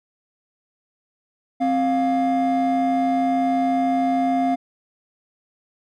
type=tone pair together; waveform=triangle; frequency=263.5 / 703 Hz; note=C4 / F5; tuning=+12 / +11 cents; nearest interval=octave + perfect fourth; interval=1699 cents; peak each=-17 dBFS; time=1.6-4.56 s; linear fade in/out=20 ms; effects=tanh soft clip ceiling -12 dBFS